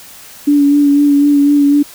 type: tone with vibrato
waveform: sine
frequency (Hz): 287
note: D4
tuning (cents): -40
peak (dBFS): -6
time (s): 0.47-1.83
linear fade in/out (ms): 10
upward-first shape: sine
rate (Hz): 4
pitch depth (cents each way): 22
effects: white hiss -36 dBFS RMS until 1.94 s